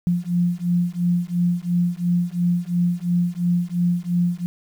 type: beating tone pair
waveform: sine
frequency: 173.8 / 176.7 Hz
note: F3 / F3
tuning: -8 / +21 cents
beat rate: 2.9 Hz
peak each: -21 dBFS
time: 0.07-4.46 s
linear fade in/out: 0 ms
effects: 8-bit